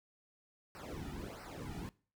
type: noise with flanger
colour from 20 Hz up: brown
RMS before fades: -45 dBFS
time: 0.75-1.89 s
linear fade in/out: 0 ms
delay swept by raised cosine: 0.29 to 1.89 ms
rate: 1.5 Hz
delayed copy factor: -0.95
effects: noise-tail reverb RT60 0.4 s tail -21 dB re dry